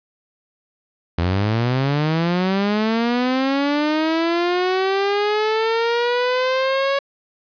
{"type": "linear sweep", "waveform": "sawtooth", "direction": "up", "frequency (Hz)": [82.41, 557], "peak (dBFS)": -13, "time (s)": [1.18, 6.99], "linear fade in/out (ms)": 5, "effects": ["resampled to 11025 Hz", "8-bit"]}